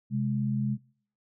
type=tone pair together; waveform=sine; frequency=130.81 / 208.9 Hz; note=C3 / G#3; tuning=0 / +10 cents; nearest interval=minor sixth; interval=810 cents; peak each=-28 / -28 dBFS; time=0.1-0.78 s; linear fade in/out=50 ms; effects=noise-tail reverb RT60 0.6 s tail -25 dB re dry